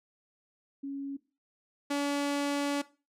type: tone pair in turn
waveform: sine / sawtooth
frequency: 277.2 / 285.3 Hz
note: C#4 / C#4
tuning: 0 / +50 cents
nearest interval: unison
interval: 50 cents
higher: second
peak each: -34 / -24 dBFS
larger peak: second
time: 0.83-1.17 / 1.9-2.82 s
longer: second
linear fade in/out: 10 ms
effects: noise-tail reverb RT60 0.3 s tail -17 dB re dry + low-pass 10000 Hz 12 dB/octave